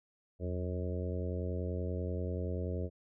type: harmonic tone with a mistuned harmonic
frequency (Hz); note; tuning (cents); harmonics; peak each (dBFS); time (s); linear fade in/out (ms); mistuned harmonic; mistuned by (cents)
90.4; F#2; -40; 1 / 2 / 3 / 4 / 5 / 6 / 7; -35 / -42 / -45 / -44 / -43 / -45 / -48; 0.39-2.9; 50; 1; -130
effects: none